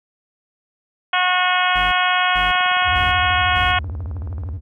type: harmonic tone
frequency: 363.8 Hz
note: F#4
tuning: 29 cents flat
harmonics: 2 / 3 / 4 / 5 / 6 / 7 / 8 / 9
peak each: -21 / -21 / -21 / -25 / -25 / -25 / -26 / -26 dBFS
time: 1.13-3.79 s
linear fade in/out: 5 ms
type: tone bursts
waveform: 45% pulse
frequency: 51.91 Hz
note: G#1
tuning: in tune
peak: -27 dBFS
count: 4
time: 1.75-3.72 s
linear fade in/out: 10 ms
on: 170 ms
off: 430 ms
type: click train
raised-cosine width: 1 ms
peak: -25 dBFS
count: 38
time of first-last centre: 2.5-4.489 s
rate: 18.6 Hz
type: tone with vibrato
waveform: triangle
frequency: 82.41 Hz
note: E2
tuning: in tune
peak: -22 dBFS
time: 2.84-4.61 s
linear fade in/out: 50 ms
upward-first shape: square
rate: 13 Hz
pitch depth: 240 cents each way
effects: none